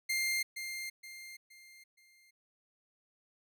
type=tone with echo; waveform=sawtooth; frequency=2107 Hz; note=C7; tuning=12 cents sharp; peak=-27 dBFS; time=0.09-0.43 s; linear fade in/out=10 ms; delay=470 ms; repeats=4; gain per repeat=-8 dB; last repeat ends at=2.31 s; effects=none